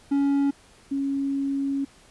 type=tone pair in turn; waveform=triangle / sine; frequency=280.1 / 276.1 Hz; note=C#4 / C#4; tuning=+18 / -7 cents; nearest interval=unison; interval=25 cents; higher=first; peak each=-17 / -23 dBFS; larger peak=first; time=0.11-0.51 / 0.91-1.85 s; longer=second; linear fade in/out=10 ms; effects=pink hiss -54 dBFS RMS until 2.1 s + resampled to 24000 Hz